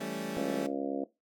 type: chord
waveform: 20% pulse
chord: A dominant seventh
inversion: second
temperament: equal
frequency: 164.81 / 196 / 220 / 277.2 Hz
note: E3 / G3 / A3 / C#4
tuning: 0 / 0 / 0 / 0 cents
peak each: -39 / -35 / -34 / -35 dBFS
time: 0-0.67 s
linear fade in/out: 10 ms
type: harmonic tone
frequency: 69.3 Hz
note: C#2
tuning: in tune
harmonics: 3 / 4 / 5 / 6 / 7 / 8 / 9 / 10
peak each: -44 / -34 / -39 / -46 / -39 / -40 / -44 / -43 dBFS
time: 0.37-1.04 s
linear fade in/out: 0 ms
effects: noise-tail reverb RT60 0.2 s tail -17 dB re dry